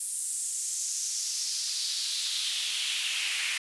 pink noise with high-pass filter sweep, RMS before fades -31 dBFS, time 0-3.58 s, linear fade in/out 5 ms, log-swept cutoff 9300 to 2300 Hz, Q 2.9, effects resampled to 24000 Hz

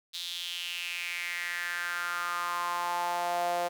sawtooth tone with high-pass filter sweep, 174.61 Hz, F3, in tune, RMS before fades -33 dBFS, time 0.13-3.69 s, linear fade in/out 20 ms, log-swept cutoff 3800 to 610 Hz, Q 4.9, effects none

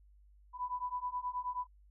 sine beating tone pair, 987.8 / 997.2 Hz, B5 / B5, 0 / +16 cents, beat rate 9.4 Hz, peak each -39 / -38 dBFS, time 0.53-1.67 s, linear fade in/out 50 ms, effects added 50 Hz sine -59 dBFS peak until 1.9 s

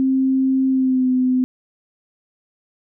sine tone with pitch glide, 264.3 to 255 Hz, C4 to C4, +18 to -44 cents, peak -14 dBFS, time 0-1.44 s, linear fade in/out 0 ms, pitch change -62 cents, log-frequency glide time 0.68-1.09 s, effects none

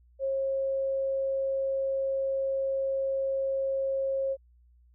sine tone, 540 Hz, C#5, 45 cents flat, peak -26 dBFS, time 0.19-4.37 s, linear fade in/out 50 ms, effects added 60 Hz sine -57 dBFS peak until 4.94 s

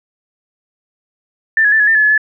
sine tone with pitch steps, 1779 / 1676 / 1765 / 1688 / 1799 / 1718 / 1707 / 1725 Hz, A6 / G#6 / A6 / G#6 / A6 / A6 / G#6 / A6, +19 / +15 / +5 / +28 / +38 / -42 / +47 / -35 cents, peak -8 dBFS, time 1.57-2.178 s, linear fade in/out 2 ms, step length 76 ms, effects none

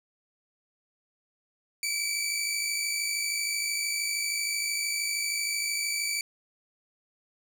15% pulse tone pair together, 2281 / 2334 Hz, C#7 / D7, +49 / -11 cents, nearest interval unison, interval 40 cents, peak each -24 dBFS, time 1.83-6.21 s, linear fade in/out 2 ms, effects none

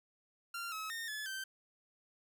sawtooth tone with pitch steps, 1383 / 1286 / 1833 / 1718 / 1554 Hz, F6 / E6 / A#6 / A6 / G6, -17 / -43 / -30 / -42 / -16 cents, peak -36 dBFS, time 0.54-1.44 s, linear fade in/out 5 ms, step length 180 ms, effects none

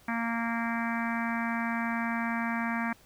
harmonic tone, 231.3 Hz, A#3, 13 cents flat, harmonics 1 / 3 / 4 / 5 / 6 / 7 / 8 / 9 / 10, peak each -31 / -39 / -37 / -39 / -42 / -37 / -40 / -42 / -41 dBFS, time 0.08-2.93 s, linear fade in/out 5 ms, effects pink hiss -59 dBFS RMS until 3.05 s

